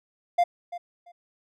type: tone with echo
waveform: triangle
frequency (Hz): 698.5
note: F5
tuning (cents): 0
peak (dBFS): -15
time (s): 0.38-0.44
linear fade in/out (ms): 10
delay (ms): 340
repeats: 2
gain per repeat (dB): -15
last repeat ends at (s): 1.12
effects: none